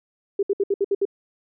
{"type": "tone bursts", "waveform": "sine", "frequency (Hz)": 398.4, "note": "G4", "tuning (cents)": 28, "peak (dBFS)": -17, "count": 7, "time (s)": [0.39, 1.053], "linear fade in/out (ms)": 5, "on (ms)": 39, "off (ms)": 65, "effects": []}